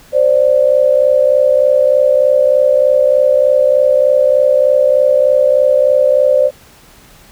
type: tone pair together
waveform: sine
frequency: 523.3 / 586.6 Hz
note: C5 / D5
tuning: 0 / -2 cents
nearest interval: major second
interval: 198 cents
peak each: -10 dBFS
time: 0.12-6.51 s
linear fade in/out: 50 ms
effects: pink hiss -43 dBFS RMS until 7.31 s